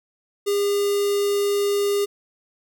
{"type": "tone with notch filter", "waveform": "square", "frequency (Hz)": 404.9, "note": "G#4", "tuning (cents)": -44, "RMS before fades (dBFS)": -21, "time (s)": [0.46, 2.06], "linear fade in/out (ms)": 20, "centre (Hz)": 1600, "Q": 0.83, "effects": []}